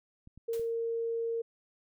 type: clicks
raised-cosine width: 5 ms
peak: -39 dBFS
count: 3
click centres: 0.274 / 0.376 / 0.596 s
type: tone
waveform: sine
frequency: 460.1 Hz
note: A#4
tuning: 23 cents flat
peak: -30 dBFS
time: 0.48-1.42 s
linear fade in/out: 10 ms
type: noise with exponential decay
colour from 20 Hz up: white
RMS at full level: -46 dBFS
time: 0.53-0.76 s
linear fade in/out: 2 ms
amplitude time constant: 49 ms
effects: none